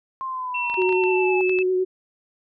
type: exponential sweep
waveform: sine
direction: down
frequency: 1063 to 830.6 Hz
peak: -26 dBFS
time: 0.21-1.41 s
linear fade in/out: 0 ms
type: tone with pitch glide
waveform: sine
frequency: 2702 to 2621 Hz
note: E7 to E7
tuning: +42 to -11 cents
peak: -24 dBFS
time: 0.54-1.63 s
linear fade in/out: 10 ms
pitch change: -53 cents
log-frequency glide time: 0.98-1.34 s
type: clicks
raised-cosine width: 0.3 ms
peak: -21 dBFS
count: 8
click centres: 0.699 / 0.742 / 0.819 / 0.892 / 0.926 / 1.038 / 1.495 / 1.588 s
type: tone with vibrato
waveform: sine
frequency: 370 Hz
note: F#4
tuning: in tune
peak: -18 dBFS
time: 0.77-1.85 s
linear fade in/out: 20 ms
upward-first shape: sine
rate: 9.8 Hz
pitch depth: 19 cents each way
effects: none